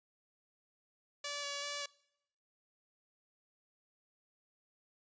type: tone with vibrato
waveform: 5% pulse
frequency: 573 Hz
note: D5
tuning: 43 cents flat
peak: -27 dBFS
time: 1.24-1.86 s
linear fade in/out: 5 ms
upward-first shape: square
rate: 2.6 Hz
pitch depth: 12 cents each way
effects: noise-tail reverb RT60 0.8 s tail -24 dB re dry + resampled to 16000 Hz